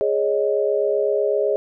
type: chord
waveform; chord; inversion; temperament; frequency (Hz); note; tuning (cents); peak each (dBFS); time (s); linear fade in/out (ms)
sine; Ab suspended fourth; none; equal; 415.3 / 554.4 / 622.3; Ab4 / Db5 / Eb5; 0 / 0 / 0; -20 / -22 / -23; 0.01-1.56; 0
effects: none